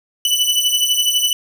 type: beating tone pair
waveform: sawtooth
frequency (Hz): 2971 / 2983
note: F#7 / F#7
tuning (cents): +6 / +13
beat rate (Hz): 12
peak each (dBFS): -14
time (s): 0.25-1.33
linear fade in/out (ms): 2
effects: none